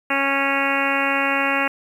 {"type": "harmonic tone", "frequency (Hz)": 275.9, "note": "C#4", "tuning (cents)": -8, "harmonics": [1, 2, 3, 4, 5, 6, 7, 8, 9, 10], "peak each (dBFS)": [-27, -27, -27, -27, -27, -27, -27, -27, -27, -27], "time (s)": [0.1, 1.68], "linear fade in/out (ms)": 5, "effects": ["8-bit"]}